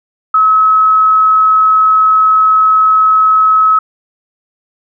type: tone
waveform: sine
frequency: 1286 Hz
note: E6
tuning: 43 cents flat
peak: -5 dBFS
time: 0.34-3.79 s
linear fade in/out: 5 ms
effects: none